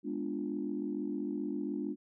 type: chord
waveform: sine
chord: G# diminished seventh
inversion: none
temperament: equal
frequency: 207.7 / 246.9 / 293.7 / 349.2 Hz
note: G#3 / B3 / D4 / F4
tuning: 0 / 0 / 0 / 0 cents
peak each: -39 / -40 / -36 / -40 dBFS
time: 0.03-1.96 s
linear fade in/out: 50 ms
effects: tanh soft clip ceiling -23 dBFS